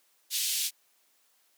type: band-pass noise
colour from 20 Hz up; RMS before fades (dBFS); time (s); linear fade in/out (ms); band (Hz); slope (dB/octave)
pink; -30; 0.3-0.71; 50; 3100 to 16000; 24
effects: white hiss -68 dBFS RMS until 1.57 s + high-pass 300 Hz 12 dB/octave